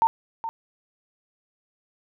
sine tone with echo, 908 Hz, A#5, 46 cents flat, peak -15 dBFS, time 0.02-0.07 s, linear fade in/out 0 ms, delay 420 ms, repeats 1, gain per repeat -12 dB, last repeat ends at 0.49 s, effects none

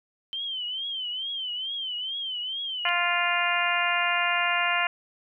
sine tone with vibrato, 3100 Hz, G7, 20 cents flat, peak -29 dBFS, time 0.33-2.89 s, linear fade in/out 0 ms, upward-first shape triangle, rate 2.3 Hz, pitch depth 130 cents each way
harmonic tone, 349.2 Hz, F4, in tune, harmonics 2 / 3 / 4 / 5 / 6 / 7 / 8, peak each -30 / -30 / -30 / -30 / -30 / -30 / -30 dBFS, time 2.85-4.87 s, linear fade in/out 2 ms
effects none

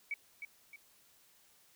sine tone with echo, 2269 Hz, C#7, 40 cents sharp, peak -34 dBFS, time 0.11-0.14 s, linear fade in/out 2 ms, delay 310 ms, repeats 2, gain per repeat -7 dB, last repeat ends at 0.76 s, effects white hiss -66 dBFS RMS until 1.75 s

